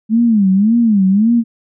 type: tone with vibrato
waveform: sine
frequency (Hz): 211.4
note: G#3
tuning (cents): +31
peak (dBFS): -8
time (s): 0.09-1.44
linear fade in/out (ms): 50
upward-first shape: sine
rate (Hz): 1.8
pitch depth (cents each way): 200
effects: none